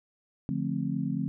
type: chord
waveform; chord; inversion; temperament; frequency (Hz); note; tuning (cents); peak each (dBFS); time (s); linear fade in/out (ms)
sine; D minor seventh; none; just; 146.83 / 176.2 / 220.2 / 264.3; D3 / F3 / A3 / C4; 0 / +16 / +2 / +18; -33; 0.49-1.28; 0
effects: none